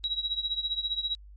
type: tone with tremolo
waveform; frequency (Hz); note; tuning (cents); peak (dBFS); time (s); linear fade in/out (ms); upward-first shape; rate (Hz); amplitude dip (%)
sine; 3866; B7; -38; -24; 0.04-1.15; 0; triangle; 15; 90
effects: added 50 Hz sine -46 dBFS peak until 1.36 s + MP3 32 kbps